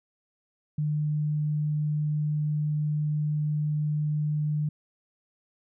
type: tone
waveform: sine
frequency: 150.5 Hz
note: D3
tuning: 43 cents sharp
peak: -24 dBFS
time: 0.78-4.69 s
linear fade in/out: 5 ms
effects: none